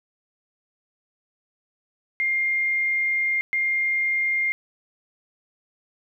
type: tone bursts at uneven times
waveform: sine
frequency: 2115 Hz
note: C7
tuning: 18 cents sharp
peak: -20 dBFS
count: 2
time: 2.2-3.41 / 3.53-4.52 s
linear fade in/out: 0 ms
effects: 10-bit